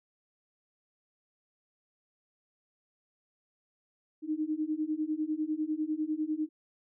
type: beating tone pair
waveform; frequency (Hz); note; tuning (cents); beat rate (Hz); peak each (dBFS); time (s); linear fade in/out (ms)
sine; 303.6 / 313.6; D#4 / D#4; -42 / +14; 10; -33 / -32; 4.22-6.49; 50
effects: none